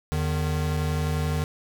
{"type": "tone pair together", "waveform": "square", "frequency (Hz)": [81.55, 153.1], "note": ["E2", "D#3"], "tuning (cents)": [-18, -28], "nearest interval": "major seventh", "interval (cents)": 1090, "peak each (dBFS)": -27, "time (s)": [0.12, 1.44], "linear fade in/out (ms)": 0, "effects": []}